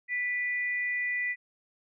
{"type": "tone pair together", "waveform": "sine", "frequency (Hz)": [1975.5, 2439], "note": ["B6", "D#7"], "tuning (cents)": [0, -35], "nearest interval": "major third", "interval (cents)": 365, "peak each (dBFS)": [-28, -38], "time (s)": [0.08, 1.36], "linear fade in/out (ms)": 50, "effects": []}